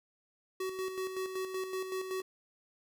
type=tone with tremolo; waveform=square; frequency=376.1 Hz; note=F#4; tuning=28 cents sharp; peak=-34 dBFS; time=0.6-2.22 s; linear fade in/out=5 ms; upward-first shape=square; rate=5.3 Hz; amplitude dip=50%; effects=none